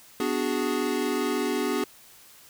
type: chord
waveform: square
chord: G# half-diminished seventh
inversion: first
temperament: equal with one note detuned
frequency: 248.8 / 293.7 / 370 / 415.3 Hz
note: B3 / D4 / F#4 / G#4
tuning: +13 / 0 / 0 / 0 cents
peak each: -31 dBFS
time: 0.2-1.84 s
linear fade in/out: 2 ms
effects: white hiss -52 dBFS RMS until 2.49 s